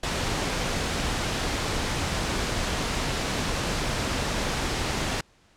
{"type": "noise", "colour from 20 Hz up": "pink", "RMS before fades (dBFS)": -27, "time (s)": [0.03, 5.21], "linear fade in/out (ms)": 5, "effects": ["pink hiss -60 dBFS RMS until 5.56 s", "low-pass 7000 Hz 12 dB/octave"]}